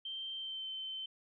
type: tone with pitch glide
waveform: sine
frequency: 3136 to 3084 Hz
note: G7 to G7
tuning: 0 to -29 cents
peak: -39 dBFS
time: 0.05-1.06 s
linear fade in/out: 5 ms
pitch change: -29 cents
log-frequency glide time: 0.35-0.68 s
effects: none